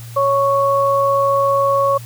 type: tone pair together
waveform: sine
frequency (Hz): 554.4 / 1108.8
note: C#5 / C#6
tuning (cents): 0 / 0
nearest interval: octave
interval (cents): 1200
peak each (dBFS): -15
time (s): 0.16-1.98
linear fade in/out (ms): 10
effects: added 117 Hz sine -31 dBFS peak until 2.05 s + white hiss -41 dBFS RMS until 2.05 s